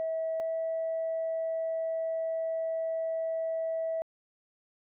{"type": "tone pair in turn", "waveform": "sine", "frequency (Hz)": [647, 651.1], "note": ["E5", "E5"], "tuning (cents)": [-32, -22], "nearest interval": "unison", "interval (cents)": 10, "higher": "second", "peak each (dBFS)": -28, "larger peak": "neither", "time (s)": [[0, 0.4], [0.4, 4.02]], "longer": "second", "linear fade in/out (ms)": 0, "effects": ["tanh soft clip ceiling -25 dBFS"]}